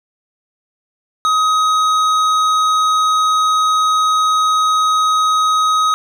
sine tone with hard clipping, 1262 Hz, D#6, 24 cents sharp, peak -13 dBFS, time 1.25-5.94 s, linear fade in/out 0 ms, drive 10 dB, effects none

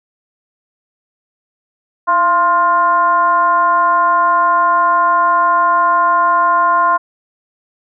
sine tone with frequency modulation, 1049 Hz, C6, 4 cents sharp, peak -9 dBFS, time 2.07-6.98 s, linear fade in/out 20 ms, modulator 364 Hz, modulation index 0.73, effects none

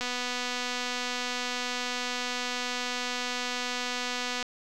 click train, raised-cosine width 0.2 ms, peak -15 dBFS, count 1092, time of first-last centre 0.01-4.427 s, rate 247 Hz, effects none

